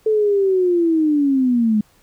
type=linear sweep; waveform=sine; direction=down; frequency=440 to 207.7 Hz; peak=-13 dBFS; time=0.06-1.81 s; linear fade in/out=5 ms; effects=pink hiss -56 dBFS RMS until 2.02 s